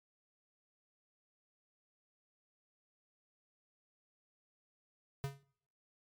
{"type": "tone with exponential decay", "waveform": "square", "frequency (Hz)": 138.59, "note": "C#3", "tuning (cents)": 0, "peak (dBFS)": -33, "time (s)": [5.24, 5.43], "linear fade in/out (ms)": 0, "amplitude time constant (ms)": 41, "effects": ["noise-tail reverb RT60 0.7 s tail -24 dB re dry", "MP3 96 kbps"]}